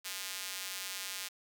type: tone with high-pass filter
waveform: square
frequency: 94.7 Hz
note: F#2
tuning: 41 cents sharp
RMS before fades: -41 dBFS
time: 0.04-1.29 s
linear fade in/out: 20 ms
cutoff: 2800 Hz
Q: 0.61
effects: 10-bit